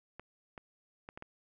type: clicks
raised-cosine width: 0.5 ms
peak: -30 dBFS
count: 5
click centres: 0.196 / 0.578 / 1.089 / 1.175 / 1.224 s
effects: none